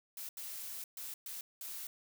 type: noise bursts at uneven times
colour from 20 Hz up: blue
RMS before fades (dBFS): -44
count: 5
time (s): 0.17-0.29 / 0.37-0.84 / 0.97-1.14 / 1.26-1.41 / 1.61-1.87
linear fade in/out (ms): 2
effects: none